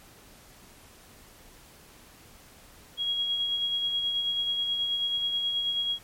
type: tone with tremolo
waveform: sine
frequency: 3300 Hz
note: G#7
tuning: 12 cents flat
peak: -24 dBFS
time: 2.97-5.99 s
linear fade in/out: 50 ms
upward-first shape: sine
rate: 9.3 Hz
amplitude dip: 35%
effects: pink hiss -53 dBFS RMS until 6.03 s + MP3 64 kbps